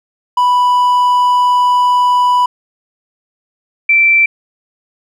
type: tone pair in turn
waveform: triangle / sine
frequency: 987.8 / 2339 Hz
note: B5 / D7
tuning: 0 / -8 cents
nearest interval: octave + minor third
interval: 1492 cents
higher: second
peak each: -6 dBFS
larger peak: neither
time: 0.37-2.46 / 3.89-4.26 s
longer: first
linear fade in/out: 5 ms
effects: none